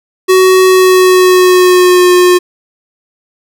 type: tone with pitch glide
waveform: square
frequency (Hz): 373.7 to 359.5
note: F#4 to F#4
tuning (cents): +17 to -50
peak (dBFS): -4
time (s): 0.28-2.39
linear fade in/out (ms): 20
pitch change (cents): -67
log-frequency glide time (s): 0.66-2.12
effects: none